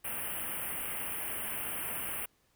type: band-stop noise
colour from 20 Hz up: white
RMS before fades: -37 dBFS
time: 0.04-2.26 s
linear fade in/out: 10 ms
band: 3100 to 8800 Hz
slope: 96 dB/octave
effects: pink hiss -71 dBFS RMS until 2.55 s